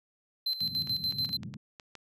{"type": "tone with tremolo", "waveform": "triangle", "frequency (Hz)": 4085, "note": "C8", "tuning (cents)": -42, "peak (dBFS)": -26, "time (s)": [0.46, 1.37], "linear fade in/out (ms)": 5, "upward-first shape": "square", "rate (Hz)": 6.9, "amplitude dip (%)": 70}
{"type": "band-pass noise", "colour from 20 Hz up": "pink", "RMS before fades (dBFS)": -43, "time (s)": [0.61, 1.57], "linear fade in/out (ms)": 2, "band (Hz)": [110, 210], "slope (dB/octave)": 24}
{"type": "clicks", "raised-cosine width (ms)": 0.2, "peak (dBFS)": -28, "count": 8, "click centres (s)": [0.873, 1.124, 1.248, 1.292, 1.433, 1.54, 1.798, 1.953]}
{"effects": []}